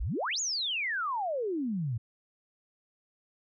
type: exponential two-way sweep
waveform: sine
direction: up then down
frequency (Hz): 41.2 to 7040 to 106.4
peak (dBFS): -29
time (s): 0-1.98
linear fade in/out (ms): 10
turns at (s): 0.4
effects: none